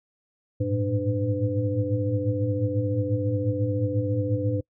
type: tone cluster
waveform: sine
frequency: 100.6 / 108.9 / 114.8 / 297.2 / 504 Hz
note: G2 / A2 / A#2 / D4 / B4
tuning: +45 / -17 / -26 / +21 / +35 cents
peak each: -29 dBFS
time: 0.6-4.61 s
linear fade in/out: 10 ms
effects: noise-tail reverb RT60 0.1 s tail -25 dB re dry